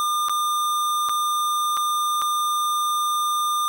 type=tone with dropouts; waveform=square; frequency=1204 Hz; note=D6; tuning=43 cents sharp; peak=-21 dBFS; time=0-3.68 s; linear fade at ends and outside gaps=0 ms; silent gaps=0.285-0.295 / 1.088-1.094 / 1.769-1.773 / 2.217-2.221 s; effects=none